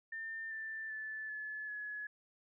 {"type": "tone with pitch steps", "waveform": "sine", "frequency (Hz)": [1800, 1773.2, 1746.7, 1720.7, 1695.1], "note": ["A6", "A6", "A6", "A6", "G#6"], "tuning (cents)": [39, 13, -13, -39, 35], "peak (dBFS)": -40, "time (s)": [0.12, 2.07], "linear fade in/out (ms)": 5, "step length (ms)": 390, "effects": []}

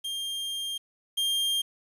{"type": "tone pair in turn", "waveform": "45% pulse", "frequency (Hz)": [3200, 3200], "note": ["G7", "G7"], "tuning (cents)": [35, 35], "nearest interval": "unison", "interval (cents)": 0, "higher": "neither", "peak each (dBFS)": [-30, -24], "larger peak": "second", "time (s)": [[0.04, 0.78], [1.17, 1.62]], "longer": "first", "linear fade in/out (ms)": 10, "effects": ["resampled to 32000 Hz", "9-bit"]}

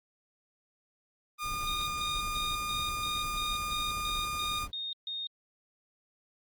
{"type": "tone", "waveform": "sawtooth", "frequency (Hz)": 1215, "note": "D#6", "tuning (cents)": -42, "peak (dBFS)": -29, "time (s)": [1.38, 4.68], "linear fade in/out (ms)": 50}
{"type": "noise with tremolo", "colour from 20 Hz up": "brown", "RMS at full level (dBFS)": -41, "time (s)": [1.42, 4.72], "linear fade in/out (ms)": 50, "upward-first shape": "square", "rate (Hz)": 11, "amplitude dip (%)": 30}
{"type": "tone bursts", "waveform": "sine", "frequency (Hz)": 3695, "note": "A#7", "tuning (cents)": -16, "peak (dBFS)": -34, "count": 11, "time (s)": [1.67, 5.27], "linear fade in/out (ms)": 2, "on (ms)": 200, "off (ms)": 140}
{"effects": ["Opus 24 kbps"]}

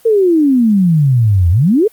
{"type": "exponential two-way sweep", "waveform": "sine", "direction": "down then up", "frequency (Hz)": [467, 82.41, 467], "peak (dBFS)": -7, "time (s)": [0.05, 1.88], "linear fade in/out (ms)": 10, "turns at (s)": 1.5, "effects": ["white hiss -47 dBFS RMS until 1.92 s", "Opus 32 kbps"]}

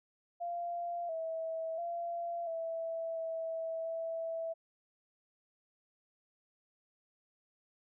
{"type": "tone with pitch steps", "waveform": "sine", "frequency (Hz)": [692, 650, 685, 658, 653, 657], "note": ["F5", "E5", "F5", "E5", "E5", "E5"], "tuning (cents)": [-16, -24, -34, -3, -17, -6], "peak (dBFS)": -35, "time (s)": [0.4, 4.54], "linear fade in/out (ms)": 20, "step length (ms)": 690, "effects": []}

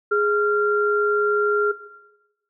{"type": "tone pair together", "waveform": "sine", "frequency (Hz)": [415.3, 1383.2], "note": ["G#4", "F6"], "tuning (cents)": [0, -17], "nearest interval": "octave + major sixth", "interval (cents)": 2083, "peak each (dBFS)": -19, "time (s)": [0.11, 1.72], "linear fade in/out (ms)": 10, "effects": ["noise-tail reverb RT60 1.0 s tail -17 dB re dry"]}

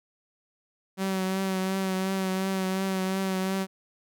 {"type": "tone with vibrato", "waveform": "sawtooth", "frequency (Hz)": 190, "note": "F#3", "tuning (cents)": 46, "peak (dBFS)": -22, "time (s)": [0.97, 3.67], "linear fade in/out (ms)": 50, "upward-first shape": "triangle", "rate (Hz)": 2.8, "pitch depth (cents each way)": 30, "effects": []}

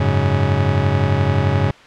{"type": "chord", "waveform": "40% pulse", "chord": "F# suspended second", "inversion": "none", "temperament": "just", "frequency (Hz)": [92.5, 104.06, 138.75], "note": ["F#2", "G#2", "C#3"], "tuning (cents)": [0, 4, 2], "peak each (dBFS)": -18, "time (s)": [0, 1.71], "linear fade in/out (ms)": 5, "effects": ["white hiss -43 dBFS RMS until 1.86 s", "low-pass 3000 Hz 12 dB/octave"]}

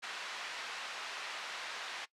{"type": "band-pass noise", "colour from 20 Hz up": "pink", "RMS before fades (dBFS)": -43, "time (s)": [0.02, 2.06], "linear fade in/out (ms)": 20, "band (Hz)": [1100, 4100], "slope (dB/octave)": 12, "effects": ["noise-tail reverb RT60 0.1 s tail -20 dB re dry", "low-pass 10000 Hz 12 dB/octave"]}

